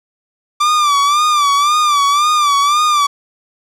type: tone with vibrato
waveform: 45% pulse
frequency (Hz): 1174.7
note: D6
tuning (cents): 0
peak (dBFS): -10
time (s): 0.6-3.07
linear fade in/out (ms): 10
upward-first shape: sine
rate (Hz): 1.9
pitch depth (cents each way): 77
effects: low-pass 8000 Hz 12 dB/octave + 8-bit